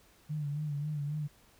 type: tone with vibrato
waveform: sine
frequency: 147.9 Hz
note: D3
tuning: 13 cents sharp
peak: -32 dBFS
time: 0.29-1.28 s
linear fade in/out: 20 ms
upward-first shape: sine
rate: 3.7 Hz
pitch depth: 60 cents each way
effects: pink hiss -63 dBFS RMS until 1.59 s